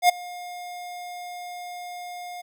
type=tone with ADSR envelope; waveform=square; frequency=712 Hz; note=F5; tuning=33 cents sharp; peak=-12 dBFS; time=0.02-2.42 s; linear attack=71 ms; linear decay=10 ms; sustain=-23 dB; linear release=15 ms; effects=none

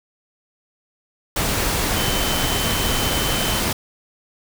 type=tone in noise; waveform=sine; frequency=3063 Hz; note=G7; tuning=41 cents flat; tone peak=-27 dBFS; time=1.96-3.6 s; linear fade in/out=5 ms; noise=pink; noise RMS=-21 dBFS; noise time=1.36-3.73 s; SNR=-9 dB; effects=none

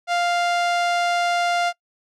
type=tone with low-pass filter; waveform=sawtooth; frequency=698.5 Hz; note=F5; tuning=in tune; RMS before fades=-21 dBFS; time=0.07-1.73 s; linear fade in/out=50 ms; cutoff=5900 Hz; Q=0.6; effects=noise-tail reverb RT60 0.1 s tail -23 dB re dry

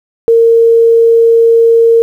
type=tone; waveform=sine; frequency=459.7 Hz; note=A#4; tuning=24 cents flat; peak=-3 dBFS; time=0.28-2.02 s; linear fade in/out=0 ms; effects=7-bit

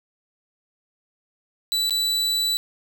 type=tone with dropouts; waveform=40% pulse; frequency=3960 Hz; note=B7; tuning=4 cents sharp; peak=-19 dBFS; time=1.72-2.57 s; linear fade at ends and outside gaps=0 ms; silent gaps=1.896-1.907 s; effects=9-bit

